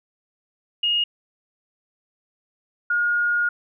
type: tone pair in turn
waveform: sine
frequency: 2860 / 1430 Hz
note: F7 / F6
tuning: +41 / +41 cents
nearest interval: octave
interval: 1200 cents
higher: first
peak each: -18 dBFS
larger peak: neither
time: 0.83-1.04 / 2.9-3.49 s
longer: second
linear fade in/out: 5 ms
effects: none